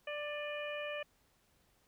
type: harmonic tone with a mistuned harmonic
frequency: 590 Hz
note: D5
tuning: 8 cents sharp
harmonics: 1 / 2 / 3 / 4 / 5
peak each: -40 / -49 / -46 / -45 / -49 dBFS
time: 0.07-1.03 s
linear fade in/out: 5 ms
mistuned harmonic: 4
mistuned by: +53 cents
effects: pink hiss -72 dBFS RMS until 1.87 s